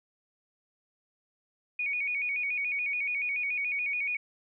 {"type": "tone with vibrato", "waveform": "sine", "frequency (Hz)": 2349, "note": "D7", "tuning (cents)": 0, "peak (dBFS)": -28, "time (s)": [1.79, 4.17], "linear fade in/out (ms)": 5, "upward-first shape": "square", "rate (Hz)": 7, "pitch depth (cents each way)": 80, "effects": []}